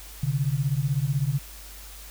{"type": "beating tone pair", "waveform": "sine", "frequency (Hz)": [130.7, 146.7], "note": ["C3", "D3"], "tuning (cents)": [-1, -2], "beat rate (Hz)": 16, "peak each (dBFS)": -25, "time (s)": [0.23, 1.39], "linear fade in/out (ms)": 5, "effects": ["added 50 Hz sine -43 dBFS peak until 2.1 s", "white hiss -45 dBFS RMS until 2.1 s"]}